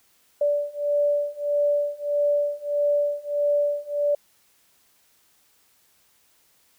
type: beating tone pair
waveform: sine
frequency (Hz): 581 / 582.6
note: D5 / D5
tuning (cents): -19 / -14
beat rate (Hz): 1.6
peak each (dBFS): -24 / -23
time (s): 0.41-4.15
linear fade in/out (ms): 5
effects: white hiss -62 dBFS RMS until 6.78 s